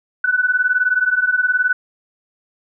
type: beating tone pair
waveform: sine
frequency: 1480 / 1499 Hz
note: F#6 / F#6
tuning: 0 / +22 cents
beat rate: 19 Hz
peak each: -18 / -16 dBFS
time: 0.24-1.73 s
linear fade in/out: 5 ms
effects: none